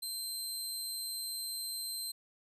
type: tone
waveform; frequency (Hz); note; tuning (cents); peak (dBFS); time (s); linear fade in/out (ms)
20% pulse; 4127; C8; -25; -31; 0.02-2.12; 10
effects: resampled to 32000 Hz